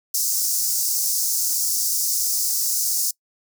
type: high-pass noise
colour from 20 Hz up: pink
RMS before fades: -22 dBFS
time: 0.14-3.11 s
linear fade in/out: 5 ms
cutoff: 5100 Hz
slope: 48 dB/octave
effects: noise-tail reverb RT60 0.1 s tail -24 dB re dry

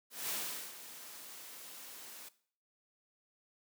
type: noise with ADSR envelope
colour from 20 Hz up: white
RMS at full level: -37 dBFS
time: 0.1-2.29 s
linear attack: 200 ms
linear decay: 420 ms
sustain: -13 dB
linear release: 8 ms
effects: noise-tail reverb RT60 0.5 s tail -17 dB re dry + high-pass 200 Hz 12 dB/octave

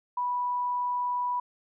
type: tone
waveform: sine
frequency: 983 Hz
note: B5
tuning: 8 cents flat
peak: -26 dBFS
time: 0.17-1.4 s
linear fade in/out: 5 ms
effects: none

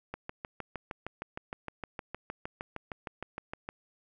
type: click train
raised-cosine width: 0.5 ms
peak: -22 dBFS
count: 24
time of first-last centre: 0.14-3.689 s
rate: 6.48 Hz
effects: none

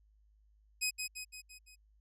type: tone with echo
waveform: 15% pulse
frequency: 2521 Hz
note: D#7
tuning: 22 cents sharp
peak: -24 dBFS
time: 0.81-0.91 s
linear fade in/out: 20 ms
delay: 170 ms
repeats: 5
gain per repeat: -5 dB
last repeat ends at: 1.76 s
effects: added 52 Hz sine -64 dBFS peak until 2 s

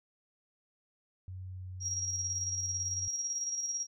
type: tone with vibrato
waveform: sine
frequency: 92.5 Hz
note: F#2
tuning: in tune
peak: -40 dBFS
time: 1.28-3.08 s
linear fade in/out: 0 ms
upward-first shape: triangle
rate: 1.8 Hz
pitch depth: 8 cents each way
type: tone with tremolo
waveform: sine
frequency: 5650 Hz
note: F8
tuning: 19 cents sharp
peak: -31 dBFS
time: 1.8-3.87 s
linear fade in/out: 50 ms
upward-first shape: square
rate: 18 Hz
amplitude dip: 40%
effects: none

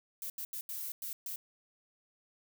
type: noise bursts at uneven times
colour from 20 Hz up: violet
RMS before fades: -40 dBFS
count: 6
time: 0.22-0.3 / 0.38-0.45 / 0.53-0.61 / 0.69-0.92 / 1.02-1.13 / 1.26-1.36 s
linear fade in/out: 2 ms
effects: none

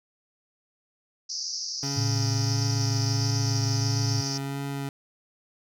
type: band-pass noise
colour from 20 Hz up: white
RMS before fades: -33 dBFS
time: 1.29-4.38 s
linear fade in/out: 10 ms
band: 4700 to 6000 Hz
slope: 96 dB/octave
type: tone with vibrato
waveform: 25% pulse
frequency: 138.59 Hz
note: C#3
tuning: in tune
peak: -26 dBFS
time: 1.83-4.89 s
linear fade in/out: 2 ms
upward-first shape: sine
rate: 1.5 Hz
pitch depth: 15 cents each way
type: tone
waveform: sine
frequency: 111.9 Hz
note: A2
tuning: 30 cents sharp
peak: -24 dBFS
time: 1.96-4.22 s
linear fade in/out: 20 ms
effects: none

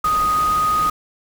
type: tone in noise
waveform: sine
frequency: 1244.5 Hz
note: D#6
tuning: in tune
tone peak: -15 dBFS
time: 0.04-0.9 s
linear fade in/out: 5 ms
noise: pink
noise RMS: -30 dBFS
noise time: 0.04-0.9 s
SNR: +12 dB
effects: none

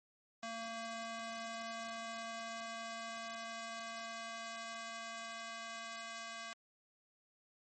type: tone with high-pass filter sweep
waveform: square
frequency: 227.9 Hz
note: A#3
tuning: 39 cents flat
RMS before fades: -45 dBFS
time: 0.43-6.53 s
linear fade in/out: 0 ms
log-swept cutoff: 550 to 1100 Hz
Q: 0.78
effects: MP3 32 kbps

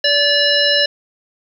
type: harmonic tone with a mistuned harmonic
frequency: 578 Hz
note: D5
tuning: 28 cents flat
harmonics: 1 / 3 / 5 / 7 / 9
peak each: -18 / -18 / -18 / -18 / -18 dBFS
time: 0.04-0.86 s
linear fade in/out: 5 ms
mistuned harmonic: 9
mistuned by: +28 cents
effects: 8-bit

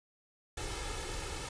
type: noise with comb filter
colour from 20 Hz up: pink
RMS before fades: -39 dBFS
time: 0.57-1.49 s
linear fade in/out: 5 ms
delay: 2.3 ms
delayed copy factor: +0.7
effects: resampled to 22050 Hz

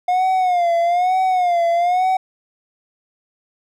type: tone with vibrato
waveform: triangle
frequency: 715 Hz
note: F5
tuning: 41 cents sharp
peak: -12 dBFS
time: 0.08-2.17 s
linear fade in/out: 5 ms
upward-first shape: sine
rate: 1.1 Hz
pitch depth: 91 cents each way
effects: none

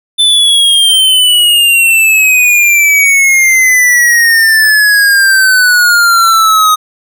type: exponential sweep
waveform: square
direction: down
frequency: 3538 to 1249 Hz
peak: -5 dBFS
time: 0.18-6.76 s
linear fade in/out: 20 ms
effects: none

